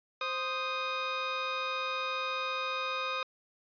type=tone pair together; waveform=20% pulse; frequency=522.7 / 1244.5 Hz; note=C5 / D#6; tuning=-2 / 0 cents; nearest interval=octave + minor third; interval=1502 cents; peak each=-32 / -28 dBFS; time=0.21-3.23 s; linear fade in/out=2 ms; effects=resampled to 11025 Hz